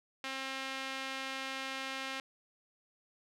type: tone with band-pass filter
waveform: sawtooth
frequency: 266.9 Hz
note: C4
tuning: 35 cents sharp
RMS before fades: -40 dBFS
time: 0.24-2.2 s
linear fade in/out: 2 ms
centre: 2600 Hz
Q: 1
effects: none